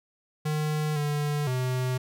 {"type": "tone with pitch steps", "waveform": "square", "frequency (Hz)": [152.6, 147.3, 127.6], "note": ["D#3", "D3", "C3"], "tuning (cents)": [-33, 6, -43], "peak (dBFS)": -26, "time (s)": [0.45, 1.98], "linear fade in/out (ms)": 10, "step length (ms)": 510, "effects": []}